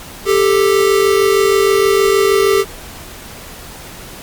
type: tone pair together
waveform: square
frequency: 393.6 / 440 Hz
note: G4 / A4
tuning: +7 / 0 cents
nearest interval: major second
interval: 193 cents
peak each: -12 / -15 dBFS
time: 0.25-2.65 s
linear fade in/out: 50 ms
effects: pink hiss -33 dBFS RMS until 4.22 s + Opus 48 kbps